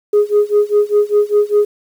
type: tone with tremolo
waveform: sine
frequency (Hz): 415.3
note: G#4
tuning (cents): 0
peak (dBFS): -5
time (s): 0.13-1.65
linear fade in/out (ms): 5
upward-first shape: sine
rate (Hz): 5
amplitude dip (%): 95
effects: tanh soft clip ceiling -5 dBFS + 7-bit